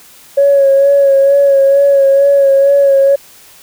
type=tone with vibrato; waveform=sine; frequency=554.4 Hz; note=C#5; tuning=in tune; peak=-4 dBFS; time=0.37-3.16 s; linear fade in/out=10 ms; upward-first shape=sine; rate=2.2 Hz; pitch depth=28 cents each way; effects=tanh soft clip ceiling 0 dBFS + white hiss -40 dBFS RMS until 3.62 s